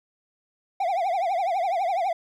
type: tone with vibrato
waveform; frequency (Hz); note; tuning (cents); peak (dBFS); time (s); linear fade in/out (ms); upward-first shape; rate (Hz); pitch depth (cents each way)
triangle; 730; F#5; -24; -20; 0.8-2.13; 5; triangle; 12; 200
effects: none